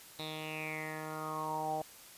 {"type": "tone with low-pass filter sweep", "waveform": "10% pulse", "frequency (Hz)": 155.9, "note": "D#3", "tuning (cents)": 4, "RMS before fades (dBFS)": -39, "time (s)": [0.19, 1.82], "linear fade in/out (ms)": 2, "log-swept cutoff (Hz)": [3900, 700], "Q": 7.8, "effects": ["white hiss -54 dBFS RMS until 2.17 s", "resampled to 32000 Hz"]}